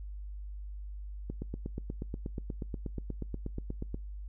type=click train; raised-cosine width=3 ms; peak=-24 dBFS; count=23; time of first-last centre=1.3-3.944 s; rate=8.32 Hz; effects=noise-tail reverb RT60 0.3 s tail -26 dB re dry + added 50 Hz sine -39 dBFS peak until 4.28 s